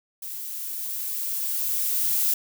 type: noise with level ramp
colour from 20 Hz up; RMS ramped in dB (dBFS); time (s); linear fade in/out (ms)
violet; -35 to -22; 0.22-2.34; 5
effects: none